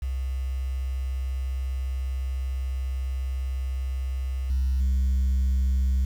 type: tone with level steps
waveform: sine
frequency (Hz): 65.3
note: C2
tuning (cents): -3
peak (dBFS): -25 / -19 / -17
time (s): 0.02-6.05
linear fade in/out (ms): 5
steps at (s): 4.5 / 4.8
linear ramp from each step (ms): 2
effects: tanh soft clip ceiling -19 dBFS + 8-bit